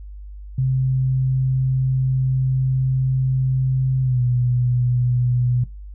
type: tone with pitch glide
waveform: sine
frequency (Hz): 130.81 to 123.47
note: C3 to B2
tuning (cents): 0 to 0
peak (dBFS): -16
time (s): 0.58-5.64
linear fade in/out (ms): 5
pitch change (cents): -100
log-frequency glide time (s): 4.02-4.21
effects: noise-tail reverb RT60 0.2 s tail -17 dB re dry + added 50 Hz sine -33 dBFS peak until 5.94 s